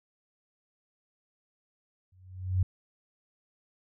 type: tone with exponential growth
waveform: sine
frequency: 92.5 Hz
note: F#2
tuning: in tune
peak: -20 dBFS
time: 2.12-2.63 s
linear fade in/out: 5 ms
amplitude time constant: 110 ms
effects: none